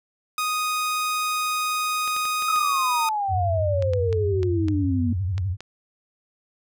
sawtooth tone, 1244.5 Hz, D#6, in tune, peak -19 dBFS, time 0.38-3.09 s, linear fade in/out 2 ms
clicks, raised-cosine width 0.2 ms, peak -19 dBFS, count 12, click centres 2.077 / 2.165 / 2.254 / 2.423 / 2.561 / 3.824 / 3.935 / 4.128 / 4.431 / 4.684 / 5.38 / 5.606 s
sine exponential sweep, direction down, 1311 to 233.1 Hz, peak -22 dBFS, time 2.48-5.13 s, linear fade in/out 5 ms
sine tone with vibrato, 93.5 Hz, F#2, 19 cents sharp, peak -22 dBFS, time 3.28-5.57 s, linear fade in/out 50 ms, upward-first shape sine, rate 12 Hz, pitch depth 150 cents each way
effects none

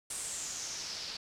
white noise with low-pass filter sweep, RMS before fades -40 dBFS, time 0.1-1.17 s, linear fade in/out 5 ms, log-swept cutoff 8900 to 4500 Hz, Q 4.3, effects none

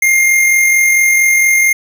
square tone with amplitude modulation, 2118 Hz, C7, 21 cents sharp, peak -7 dBFS, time 0.02-1.73 s, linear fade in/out 5 ms, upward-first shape sine, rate 44.4 Hz, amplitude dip 30%, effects none

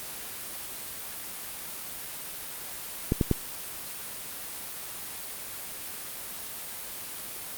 clicks, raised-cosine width 3 ms, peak -9 dBFS, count 3, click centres 3.121 / 3.212 / 3.313 s, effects white hiss -38 dBFS RMS until 7.57 s + Opus 32 kbps

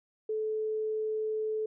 sine tone, 433.9 Hz, A4, 24 cents flat, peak -29 dBFS, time 0.29-1.66 s, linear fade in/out 5 ms, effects none

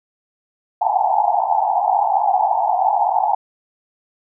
white band-pass noise, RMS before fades -17 dBFS, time 0.81-3.35 s, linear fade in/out 5 ms, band 710 to 890 Hz, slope 96 dB/octave, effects none

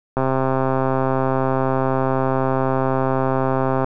click train, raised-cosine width 1 ms, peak -6 dBFS, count 486, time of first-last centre 0.17-3.844 s, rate 132 Hz, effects none

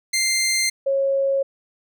15% pulse / sine tone pair in turn, 2093 / 546.7 Hz, C7 / C#5, 0 / -24 cents, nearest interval octave + major seventh, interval 2324 cents, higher first, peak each -12 / -17 dBFS, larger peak first, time 0.13-0.7 / 0.86-1.43 s, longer neither, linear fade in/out 10 ms, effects none

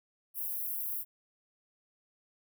white high-pass noise, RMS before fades -36 dBFS, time 0.34-1.05 s, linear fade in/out 50 ms, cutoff 11000 Hz, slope 48 dB/octave, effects none

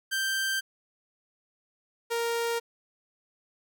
sawtooth tone pair in turn, 1568 / 466.2 Hz, G6 / A#4, 0 / 0 cents, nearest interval octave + major sixth, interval 2100 cents, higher first, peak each -23 dBFS, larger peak neither, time 0.11-0.61 / 2.1-2.6 s, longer neither, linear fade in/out 20 ms, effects none

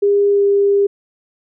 sine tone with pitch glide, 404.5 to 401.2 Hz, G#4 to G4, -46 to +40 cents, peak -10 dBFS, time 0.02-0.87 s, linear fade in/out 10 ms, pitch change -14 cents, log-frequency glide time 0.3-0.43 s, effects none

